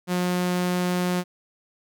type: tone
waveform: sawtooth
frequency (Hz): 179.4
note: F3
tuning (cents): +47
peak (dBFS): -18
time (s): 0.07-1.24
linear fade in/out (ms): 50
effects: none